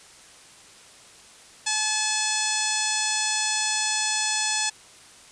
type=harmonic tone; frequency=860 Hz; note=A5; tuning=40 cents flat; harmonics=1 / 2 / 3 / 4 / 5 / 6 / 7 / 8 / 9 / 10; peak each=-32 / -32 / -32 / -32 / -32 / -32 / -32 / -32 / -32 / -32 dBFS; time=1.66-4.7 s; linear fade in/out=10 ms; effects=white hiss -49 dBFS RMS until 5.31 s + resampled to 22050 Hz